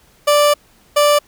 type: tone pair in turn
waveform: 30% pulse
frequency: 587 / 587 Hz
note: D5 / D5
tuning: -1 / -1 cents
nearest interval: unison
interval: 0 cents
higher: neither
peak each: -7 dBFS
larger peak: neither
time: 0.27-0.54 / 0.96-1.19 s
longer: first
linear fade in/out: 10 ms
effects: pink hiss -52 dBFS RMS until 1.27 s